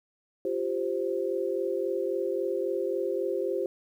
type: chord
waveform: sine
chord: F suspended second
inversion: none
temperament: just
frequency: 349.2 / 392.9 / 523.8 Hz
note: F4 / G4 / C5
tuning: 0 / +4 / +2 cents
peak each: -32 / -30 / -31 dBFS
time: 0.45-3.66 s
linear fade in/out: 2 ms
effects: 10-bit